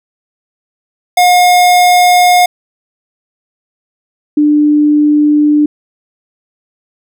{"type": "tone pair in turn", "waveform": ["square", "sine"], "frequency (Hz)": [717, 297.5], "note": ["F5", "D4"], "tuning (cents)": [45, 22], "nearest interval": "octave + minor third", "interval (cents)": 1523, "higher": "first", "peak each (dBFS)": -5, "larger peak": "neither", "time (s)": [[1.17, 2.46], [4.37, 5.66]], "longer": "neither", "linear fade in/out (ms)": 5, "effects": []}